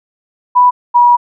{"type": "tone pair in turn", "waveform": "sine", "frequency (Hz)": [987.8, 965.8], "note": ["B5", "B5"], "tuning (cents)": [0, -39], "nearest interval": "unison", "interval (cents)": 39, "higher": "first", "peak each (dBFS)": -4, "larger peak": "neither", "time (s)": [[0.55, 0.71], [0.94, 1.17]], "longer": "second", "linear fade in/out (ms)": 20, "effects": []}